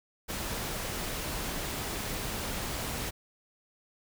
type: noise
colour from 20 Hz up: pink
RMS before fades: -35 dBFS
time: 0.28-3.11 s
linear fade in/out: 20 ms
effects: none